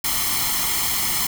white noise with comb filter, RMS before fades -22 dBFS, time 0.04-1.27 s, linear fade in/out 5 ms, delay 0.95 ms, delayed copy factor +0.7, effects none

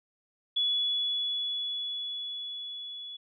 sine tone with level ramp, 3405 Hz, G#7, 42 cents sharp, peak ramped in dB -24 to -39 dBFS, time 0.56-3.17 s, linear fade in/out 10 ms, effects none

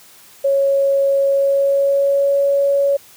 sine tone with pitch glide, 552 to 559.7 Hz, C#5 to C#5, -7 to +17 cents, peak -12 dBFS, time 0.44-2.97 s, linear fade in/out 10 ms, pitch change +24 cents, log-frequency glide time 1.26-2.38 s, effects white hiss -45 dBFS RMS until 3.16 s + high-pass 60 Hz 12 dB/octave

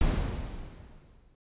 brown noise with exponential decay, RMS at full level -23 dBFS, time 0.01-1.35 s, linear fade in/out 0 ms, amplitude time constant 290 ms, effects resampled to 8000 Hz

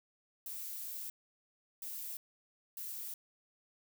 violet noise bursts at uneven times, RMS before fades -43 dBFS, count 3, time 0.46-1.1 / 1.82-2.17 / 2.77-3.14 s, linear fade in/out 2 ms, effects none

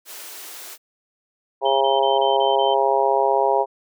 white high-pass noise, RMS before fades -37 dBFS, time 0.05-0.78 s, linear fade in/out 50 ms, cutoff 300 Hz, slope 48 dB/octave
harmonic tone, 135.8 Hz, C#3, 35 cents flat, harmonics 3 / 4 / 5 / 6 / 7, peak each -22 / -22 / -22 / -22 / -22 dBFS, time 1.61-3.66 s, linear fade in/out 50 ms
sine tone bursts, 3092 Hz, G7, 24 cents flat, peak -27 dBFS, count 6, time 1.65-2.745 s, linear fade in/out 10 ms, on 160 ms, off 27 ms
effects none

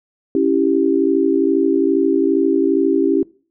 sine chord, C# diminished, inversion none, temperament equal, 277.2 / 329.6 / 392 Hz, C#4 / E4 / G4, 0 / 0 / 0 cents, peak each -17 dBFS, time 0.35-3.23 s, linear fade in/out 2 ms, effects noise-tail reverb RT60 0.4 s tail -22 dB re dry

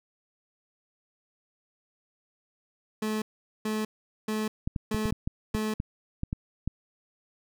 30% pulse tone bursts, 215.9 Hz, A3, 33 cents flat, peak -25 dBFS, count 5, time 3.02-5.74 s, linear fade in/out 5 ms, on 200 ms, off 430 ms
clicks, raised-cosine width 5 ms, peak -17 dBFS, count 11, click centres 4.675 / 4.762 / 4.946 / 5.056 / 5.125 / 5.275 / 5.549 / 5.801 / 6.234 / 6.329 / 6.676 s
effects none

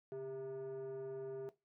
sine tone with frequency modulation, 399 Hz, G4, 31 cents sharp, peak -40 dBFS, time 0.12-1.49 s, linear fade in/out 0 ms, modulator 260 Hz, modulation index 0.58, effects noise-tail reverb RT60 0.2 s tail -18 dB re dry + tanh soft clip ceiling -41 dBFS

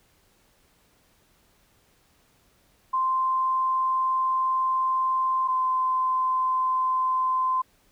sine tone pair in turn, 1043 / 1033.4 Hz, C6 / C6, -6 / -22 cents, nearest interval unison, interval 16 cents, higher first, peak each -21 dBFS, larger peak neither, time 2.93-5.48 / 5.48-7.62 s, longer first, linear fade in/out 10 ms, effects pink hiss -63 dBFS RMS until 7.91 s

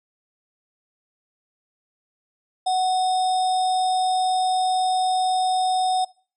sine tone with sample-and-hold, 742 Hz, F#5, 5 cents sharp, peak -18 dBFS, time 2.66-6.05 s, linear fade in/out 10 ms, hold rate 4410 Hz, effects noise-tail reverb RT60 0.4 s tail -22 dB re dry + resampled to 24000 Hz

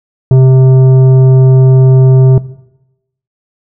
triangle tone with tanh clipping, 130.8 Hz, C3, in tune, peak -3 dBFS, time 0.31-2.38 s, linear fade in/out 2 ms, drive 14 dB, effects noise-tail reverb RT60 0.9 s tail -18 dB re dry

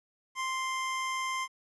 25% pulse tone, 1046.5 Hz, C6, in tune, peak -27 dBFS, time 0.35-1.48 s, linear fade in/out 50 ms, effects resampled to 22050 Hz + 11-bit

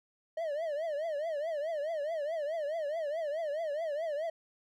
triangle tone with vibrato, 618 Hz, D#5, 12 cents flat, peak -30 dBFS, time 0.37-4.3 s, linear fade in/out 5 ms, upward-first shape triangle, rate 4.7 Hz, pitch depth 180 cents each way, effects none

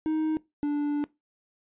triangle tone pair in turn, 313.1 / 292.2 Hz, D#4 / D4, +11 / -9 cents, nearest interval minor second, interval 120 cents, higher first, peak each -22 dBFS, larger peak neither, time 0.06-0.37 / 0.63-1.04 s, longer second, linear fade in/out 0 ms, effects noise-tail reverb RT60 0.2 s tail -20 dB re dry + resampled to 8000 Hz

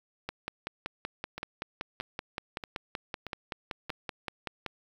two click trains, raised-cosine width 0.3 ms, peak -22 / -18 dBFS, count 5 / 24, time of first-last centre 1.38-3.896 / 0.29-4.663 s, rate 1.59 / 5.26 Hz, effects 8-bit

